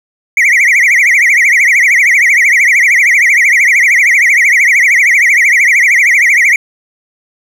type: tone with vibrato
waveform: triangle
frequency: 2101 Hz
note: C7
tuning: 7 cents sharp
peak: -3 dBFS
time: 0.37-6.56 s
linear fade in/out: 2 ms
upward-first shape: triangle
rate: 13 Hz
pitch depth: 230 cents each way
effects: none